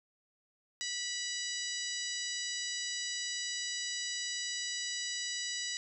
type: harmonic tone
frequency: 979 Hz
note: B5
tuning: 15 cents flat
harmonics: 2 / 3 / 4 / 5 / 6 / 7 / 8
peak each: -42 / -44 / -41 / -42 / -43 / -46 / -44 dBFS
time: 0.81-5.77 s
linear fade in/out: 0 ms
effects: none